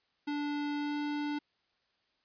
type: tone with pitch glide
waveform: square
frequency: 291.9 to 293.8 Hz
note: D4 to D4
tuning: -10 to +1 cents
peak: -33 dBFS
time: 0.27-1.39 s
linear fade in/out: 10 ms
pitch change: +11 cents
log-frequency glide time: 0.78-0.97 s
effects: white hiss -75 dBFS RMS until 2.24 s + resampled to 11025 Hz